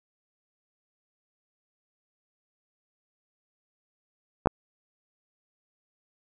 clicks, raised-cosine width 1 ms, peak -7 dBFS, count 2, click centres 4.459 / 4.472 s, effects none

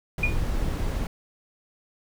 brown noise, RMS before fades -26 dBFS, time 0.18-1.07 s, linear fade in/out 2 ms
sine tone with exponential decay, 2439 Hz, D#7, 35 cents flat, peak -18 dBFS, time 0.23-0.38 s, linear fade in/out 5 ms, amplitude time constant 32 ms
effects none

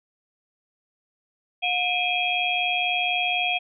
sine tone cluster, 717 / 2415 / 2559 / 3274 Hz, F5 / D7 / D#7 / G#7, +45 / +48 / +48 / -25 cents, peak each -27 dBFS, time 1.62-3.59 s, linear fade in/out 20 ms, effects none

